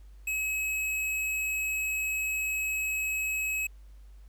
square tone, 2563 Hz, E7, 49 cents flat, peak -29 dBFS, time 0.27-3.67 s, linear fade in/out 5 ms, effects added 50 Hz sine -47 dBFS peak until 4.28 s + pink hiss -68 dBFS RMS until 4.28 s

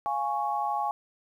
sine chord, Db major, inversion first, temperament equal, 698.5 / 830.6 / 1108.7 Hz, F5 / Ab5 / Db6, 0 / 0 / 0 cents, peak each -34 / -28 / -32 dBFS, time 0.06-0.91 s, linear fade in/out 0 ms, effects 10-bit

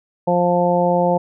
harmonic tone, 176 Hz, F3, 14 cents sharp, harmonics 1 / 2 / 3 / 4 / 5, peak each -20 / -24 / -17 / -21 / -21 dBFS, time 0.27-1.18 s, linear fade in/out 10 ms, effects none

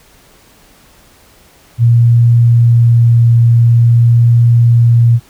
sine tone with vibrato, 117.7 Hz, A#2, 17 cents sharp, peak -4 dBFS, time 1.78-5.2 s, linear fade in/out 50 ms, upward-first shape triangle, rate 0.47 Hz, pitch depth 8 cents each way, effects pink hiss -45 dBFS RMS until 5.29 s

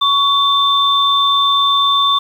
sine tone pair together, 1120 / 3556 Hz, C#6 / A7, +18 / +18 cents, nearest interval octave + minor sixth, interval 2000 cents, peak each -13 dBFS, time 0.01-2.19 s, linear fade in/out 10 ms, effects 7-bit

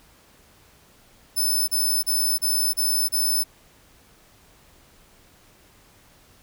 5% pulse tone bursts, 5270 Hz, E8, 1 cent flat, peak -14 dBFS, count 6, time 1.36-3.44 s, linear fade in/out 20 ms, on 320 ms, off 32 ms, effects pink hiss -55 dBFS RMS until 6.42 s

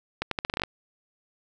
accelerating click train, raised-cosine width 0.3 ms, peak -11 dBFS, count 10, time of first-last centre 0.22-0.636 s, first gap 93 ms, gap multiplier 0.81, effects none

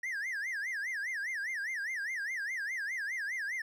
triangle tone with vibrato, 1836 Hz, A#6, 27 cents flat, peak -32 dBFS, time 0.03-3.62 s, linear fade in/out 5 ms, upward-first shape sine, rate 4.9 Hz, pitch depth 250 cents each way, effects none

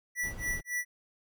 square tone with tremolo, 1959 Hz, B6, 15 cents flat, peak -30 dBFS, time 0.15-0.85 s, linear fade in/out 50 ms, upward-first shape sine, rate 3.6 Hz, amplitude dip 100%
brown noise, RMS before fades -40 dBFS, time 0.23-0.61 s, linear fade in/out 10 ms
effects none

